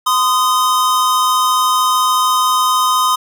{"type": "tone pair together", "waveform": "square", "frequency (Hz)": [1027.3, 1241], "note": ["C6", "D#6"], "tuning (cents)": [-32, -5], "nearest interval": "minor third", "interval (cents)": 327, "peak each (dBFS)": -15, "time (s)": [0.06, 3.16], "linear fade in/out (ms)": 10, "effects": []}